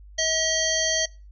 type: harmonic tone with a mistuned harmonic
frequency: 640 Hz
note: D#5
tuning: 49 cents sharp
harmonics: 1 / 3 / 5 / 7 / 9 / 10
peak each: -28 / -28 / -28 / -28 / -28 / -28 dBFS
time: 0.18-1.06 s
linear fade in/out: 10 ms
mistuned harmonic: 10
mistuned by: -37 cents
effects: noise-tail reverb RT60 0.3 s tail -23 dB re dry + added 50 Hz sine -43 dBFS peak until 1.31 s